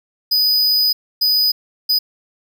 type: tone bursts at uneven times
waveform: square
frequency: 4978 Hz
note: D#8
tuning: in tune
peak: -13 dBFS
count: 3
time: 0.31-0.93 / 1.21-1.52 / 1.89-1.99 s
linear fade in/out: 10 ms
effects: none